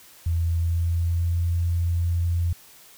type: tone with pitch glide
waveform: sine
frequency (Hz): 83.7 to 85.66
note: E2 to F2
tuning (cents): +27 to -33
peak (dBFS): -20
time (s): 0.26-2.53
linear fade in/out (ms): 5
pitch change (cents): +40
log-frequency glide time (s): 0.49-1.43
effects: white hiss -50 dBFS RMS until 2.97 s